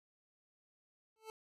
25% pulse tone with exponential growth, 440 Hz, A4, in tune, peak -39 dBFS, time 1.16-1.3 s, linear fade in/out 1 ms, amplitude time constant 30 ms, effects resampled to 32000 Hz

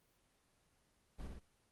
brown noise with echo, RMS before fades -45 dBFS, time 1.18-1.28 s, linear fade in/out 20 ms, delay 61 ms, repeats 2, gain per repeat -3 dB, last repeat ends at 1.402 s, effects pink hiss -75 dBFS RMS until 1.71 s + Opus 24 kbps

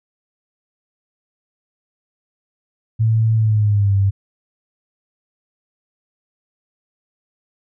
sine tone with pitch glide, 111.7 to 98.37 Hz, A2 to G2, +27 to +7 cents, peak -12 dBFS, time 2.99-4.11 s, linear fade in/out 20 ms, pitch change -220 cents, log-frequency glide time 3.35-3.96 s, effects none

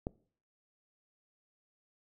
click, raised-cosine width 2 ms, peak -21 dBFS, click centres 0.069 s, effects noise-tail reverb RT60 0.5 s tail -22 dB re dry

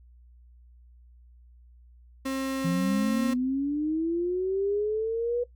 35% pulse tone, 267 Hz, C4, 35 cents sharp, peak -26 dBFS, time 2.25-3.34 s, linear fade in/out 10 ms
sine linear sweep, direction up, 165.3 to 489.3 Hz, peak -24 dBFS, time 2.64-5.44 s, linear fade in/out 10 ms
effects noise-tail reverb RT60 0.1 s tail -17 dB re dry + added 60 Hz sine -51 dBFS peak until 5.55 s

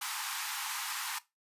pink high-pass noise, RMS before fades -37 dBFS, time 0.01-1.19 s, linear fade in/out 10 ms, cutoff 810 Hz, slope 96 dB/octave, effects noise-tail reverb RT60 0.2 s tail -17 dB re dry + resampled to 32000 Hz

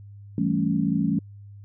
sine chord, A dominant seventh, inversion second, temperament equal, 164.81 / 196 / 220 / 277.2 Hz, E3 / G3 / A3 / C#4, 0 / 0 / 0 / 0 cents, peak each -26 dBFS, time 0.38-1.19 s, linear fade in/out 2 ms, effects added 101 Hz sine -41 dBFS peak until 1.64 s

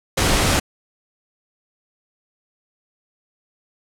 pink noise, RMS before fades -17 dBFS, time 0.17-0.6 s, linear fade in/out 10 ms, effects low-pass 10000 Hz 12 dB/octave

